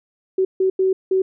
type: tone bursts at uneven times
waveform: sine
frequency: 378.4 Hz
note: F#4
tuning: 39 cents sharp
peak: -14 dBFS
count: 4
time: 0.38-0.45 / 0.6-0.7 / 0.79-0.93 / 1.11-1.22 s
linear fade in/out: 5 ms
effects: none